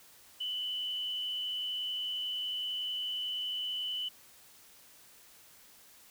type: tone with frequency modulation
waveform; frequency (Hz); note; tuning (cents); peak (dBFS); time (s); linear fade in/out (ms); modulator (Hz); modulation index
sine; 2995; F#7; +20; -33; 0.4-4.09; 10; 91; 0.6
effects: white hiss -58 dBFS RMS until 6.1 s